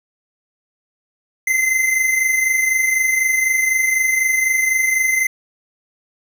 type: tone pair together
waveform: square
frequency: 2043 / 2067 Hz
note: C7 / C7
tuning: -42 / -22 cents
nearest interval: unison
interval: 20 cents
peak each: -23 / -16 dBFS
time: 1.47-5.27 s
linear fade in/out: 5 ms
effects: none